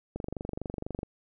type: click train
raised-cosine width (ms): 2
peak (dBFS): -21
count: 22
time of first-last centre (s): 0.16-1.031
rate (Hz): 24.1
effects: none